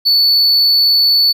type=tone; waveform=triangle; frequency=4462 Hz; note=C#8; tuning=11 cents sharp; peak=-7 dBFS; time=0.05-1.33 s; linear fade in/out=20 ms; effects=none